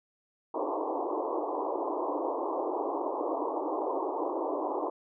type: band-pass noise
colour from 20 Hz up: pink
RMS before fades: -32 dBFS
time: 0.54-4.9 s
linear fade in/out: 5 ms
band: 290 to 1100 Hz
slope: 96 dB/octave
effects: none